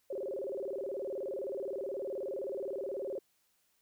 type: tone with vibrato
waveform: sine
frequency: 461.2 Hz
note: A#4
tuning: 19 cents flat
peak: -35 dBFS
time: 0.1-3.19 s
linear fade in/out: 5 ms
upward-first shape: square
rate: 19 Hz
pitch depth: 290 cents each way
effects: white hiss -74 dBFS RMS until 3.81 s